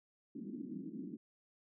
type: band-pass noise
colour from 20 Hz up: pink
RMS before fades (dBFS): -45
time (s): 0.35-1.17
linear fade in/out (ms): 10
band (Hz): 190 to 320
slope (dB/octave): 48
effects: none